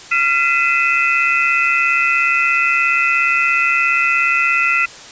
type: tone cluster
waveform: sine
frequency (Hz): 1379 / 2024 / 2502 / 2639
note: F6 / B6 / D#7 / E7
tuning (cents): -22 / +42 / +9 / +1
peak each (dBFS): -18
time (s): 0.11-4.86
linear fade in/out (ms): 10
effects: white hiss -36 dBFS RMS until 5.11 s + resampled to 16000 Hz